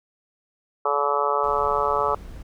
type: harmonic tone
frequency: 143.7 Hz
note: D3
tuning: 37 cents flat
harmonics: 3 / 4 / 5 / 6 / 7 / 8 / 9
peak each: -27 / -27 / -31 / -27 / -29 / -25 / -27 dBFS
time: 0.85-2.15 s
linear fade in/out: 5 ms
type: noise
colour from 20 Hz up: brown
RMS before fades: -39 dBFS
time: 1.43-2.43 s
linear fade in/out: 10 ms
effects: none